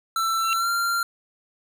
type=tone with pitch glide; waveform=square; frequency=1336 to 1382.3 Hz; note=E6 to F6; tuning=+23 to -18 cents; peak=-22 dBFS; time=0.16-1.03 s; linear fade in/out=2 ms; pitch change=+59 cents; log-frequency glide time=0.53-0.69 s
type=tone with exponential growth; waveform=sine; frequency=2732 Hz; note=F7; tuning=39 cents flat; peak=-20 dBFS; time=0.38-0.53 s; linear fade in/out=0 ms; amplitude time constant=31 ms
effects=none